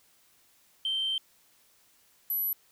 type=tone pair in turn; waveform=sine; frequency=3125 / 11798 Hz; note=G7 / F#9; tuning=-6 / -6 cents; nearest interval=octave + major seventh; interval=2300 cents; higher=second; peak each=-26 dBFS; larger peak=neither; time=0.85-1.18 / 2.3-2.53 s; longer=first; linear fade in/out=2 ms; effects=tanh soft clip ceiling -23 dBFS + white hiss -64 dBFS RMS until 2.71 s